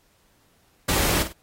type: noise with echo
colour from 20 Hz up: pink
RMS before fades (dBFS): -23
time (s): 0.88-1.23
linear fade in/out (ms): 10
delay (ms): 49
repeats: 2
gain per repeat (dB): -10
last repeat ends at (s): 1.328
effects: pink hiss -63 dBFS RMS until 1.42 s + AAC 48 kbps